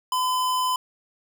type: tone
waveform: square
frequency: 1014 Hz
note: B5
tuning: 45 cents sharp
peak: -22 dBFS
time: 0.12-0.76 s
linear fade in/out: 2 ms
effects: none